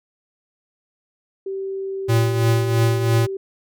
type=tone; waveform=sine; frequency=387.3 Hz; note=G4; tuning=21 cents flat; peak=-24 dBFS; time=1.46-3.37 s; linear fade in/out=5 ms
type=tone with tremolo; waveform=square; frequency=113.9 Hz; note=A#2; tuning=40 cents flat; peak=-14 dBFS; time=2.08-3.27 s; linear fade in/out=20 ms; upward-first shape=triangle; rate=3 Hz; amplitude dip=60%
effects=none